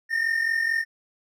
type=tone pair together; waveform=triangle; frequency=1814 / 1858.5 Hz; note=A#6 / A#6; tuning=-48 / -6 cents; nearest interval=unison; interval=42 cents; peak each=-21 / -26 dBFS; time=0.09-0.85 s; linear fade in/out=50 ms; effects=none